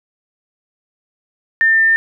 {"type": "tone", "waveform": "sine", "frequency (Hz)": 1799, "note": "A6", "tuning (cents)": 38, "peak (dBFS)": -9, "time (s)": [1.61, 1.96], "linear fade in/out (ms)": 0, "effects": []}